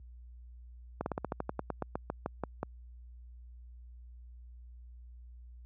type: slowing click train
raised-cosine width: 1 ms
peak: -19 dBFS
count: 16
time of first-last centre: 1.01-2.63 s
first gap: 51 ms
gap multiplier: 1.1
effects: added 60 Hz sine -42 dBFS peak until 5.65 s + high-pass 80 Hz 12 dB/octave